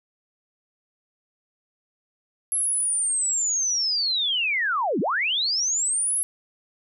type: linear two-way sweep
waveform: sine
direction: down then up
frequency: 11175 to 164.81 to 11175 Hz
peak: -21 dBFS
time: 2.52-6.23 s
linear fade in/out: 0 ms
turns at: 5 s
effects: none